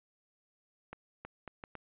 accelerating click train, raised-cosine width 0.5 ms, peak -28 dBFS, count 5, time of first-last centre 0.93-1.753 s, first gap 320 ms, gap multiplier 0.71, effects resampled to 8000 Hz

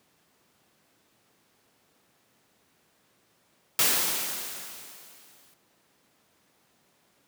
white noise with exponential decay, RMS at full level -21 dBFS, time 3.79-5.54 s, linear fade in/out 2 ms, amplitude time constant 380 ms, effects pink hiss -66 dBFS RMS until 7.27 s + high-pass 150 Hz 12 dB/octave

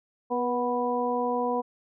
harmonic tone with a mistuned harmonic, 246.1 Hz, B3, 6 cents flat, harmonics 1 / 2 / 3 / 4, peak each -31 / -28 / -31 / -30 dBFS, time 0.3-1.62 s, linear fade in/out 20 ms, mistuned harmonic 2, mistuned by -20 cents, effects none

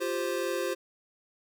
square chord, F suspended second, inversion none, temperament equal, 349.2 / 392 / 523.3 Hz, F4 / G4 / C5, 0 / 0 / 0 cents, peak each -34 / -35 / -33 dBFS, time 0-0.75 s, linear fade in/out 20 ms, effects none

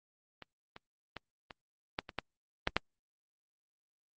clicks, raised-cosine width 0.3 ms, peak -30 / -30 / -24 / -29 / -16 / -26 / -17 / -11 / -10 dBFS, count 9, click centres 0.423 / 0.764 / 1.167 / 1.508 / 1.989 / 2.092 / 2.187 / 2.674 / 2.766 s, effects Opus 32 kbps

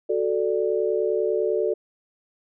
sine chord, D major, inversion first, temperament equal, 370 / 440 / 587.3 Hz, F#4 / A4 / D5, 0 / 0 / 0 cents, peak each -25 / -23 / -27 dBFS, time 0.09-1.74 s, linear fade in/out 10 ms, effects none

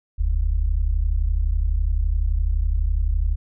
sine tone pair together, 40.45 / 72.3 Hz, E1 / D2, -32 / -27 cents, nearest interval minor seventh, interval 1005 cents, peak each -19 / -22 dBFS, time 0.18-3.36 s, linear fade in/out 20 ms, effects none

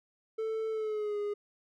triangle tone with pitch glide, 442.2 to 412.6 Hz, A4 to G#4, +9 to -11 cents, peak -29 dBFS, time 0.38-1.34 s, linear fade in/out 10 ms, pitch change -120 cents, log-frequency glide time 0.7-1.18 s, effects none

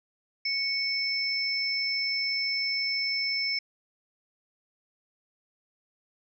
sine tone pair together, 2217 / 5288 Hz, C#7 / E8, 0 / +5 cents, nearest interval octave + minor third, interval 1505 cents, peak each -30 / -28 dBFS, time 0.45-3.59 s, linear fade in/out 5 ms, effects none

